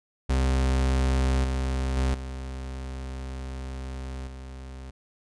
40% pulse tone with level steps, 65.41 Hz, C2, in tune, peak -20 / -24 / -21 / -32 / -37 dBFS, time 0.29-4.91 s, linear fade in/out 10 ms, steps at 1.44 / 1.97 / 2.14 / 4.27 s, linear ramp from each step 2 ms, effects resampled to 22050 Hz

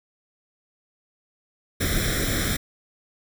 pink noise with comb filter, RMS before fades -24 dBFS, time 1.8-2.57 s, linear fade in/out 10 ms, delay 0.54 ms, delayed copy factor +0.95, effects none

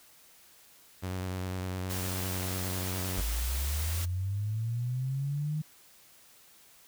sawtooth tone with vibrato, 92.5 Hz, F#2, in tune, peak -29 dBFS, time 1.02-3.22 s, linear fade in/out 20 ms, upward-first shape sine, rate 9.9 Hz, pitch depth 29 cents each way
white noise, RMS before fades -38 dBFS, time 1.89-4.06 s, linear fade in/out 20 ms
sine linear sweep, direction up, 49 to 155.56 Hz, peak -29 dBFS, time 3.17-5.62 s, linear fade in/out 10 ms
effects white hiss -58 dBFS RMS until 6.87 s

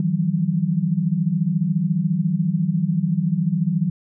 sine tone cluster, 156.1 / 170.2 / 190.6 Hz, D#3 / F3 / G3, +6 / -44 / -48 cents, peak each -22 dBFS, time 0-3.9 s, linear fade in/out 2 ms, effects none

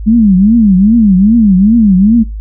sine tone with vibrato, 207.7 Hz, G#3, in tune, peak -3 dBFS, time 0.06-2.24 s, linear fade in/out 20 ms, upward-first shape triangle, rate 2.5 Hz, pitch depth 260 cents each way, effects noise-tail reverb RT60 0.2 s tail -24 dB re dry + added 52 Hz sine -18 dBFS peak until 2.4 s

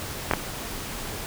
clicks, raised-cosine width 0.5 ms, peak -5 dBFS, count 2, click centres 0.312 / 0.336 s, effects pink hiss -34 dBFS RMS until 1.26 s

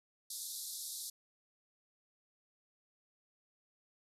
white band-pass noise, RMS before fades -44 dBFS, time 0.3-1.1 s, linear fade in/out 5 ms, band 3600 to 13000 Hz, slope 96 dB/octave, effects none

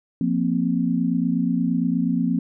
sine chord, F suspended fourth, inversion none, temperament equal, 174.61 / 233.1 / 261.6 Hz, F3 / Bb3 / C4, 0 / 0 / 0 cents, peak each -23 dBFS, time 0.21-2.39 s, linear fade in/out 2 ms, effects none

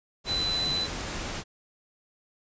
sine tone in noise, 4007 Hz, B7, 24 cents sharp, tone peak -26 dBFS, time 0.26-0.88 s, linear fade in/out 50 ms, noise pink, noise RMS -34 dBFS, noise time 0.24-1.44 s, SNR +5 dB, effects resampled to 16000 Hz

